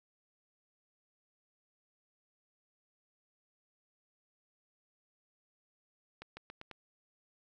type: accelerating click train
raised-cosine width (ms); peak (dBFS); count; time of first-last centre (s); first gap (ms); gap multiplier
0.3; -30; 5; 6.22-6.713; 150; 0.87
effects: none